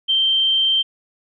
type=tone; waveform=sine; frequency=3136 Hz; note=G7; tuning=in tune; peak=-14 dBFS; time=0.08-0.83 s; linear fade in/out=20 ms; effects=none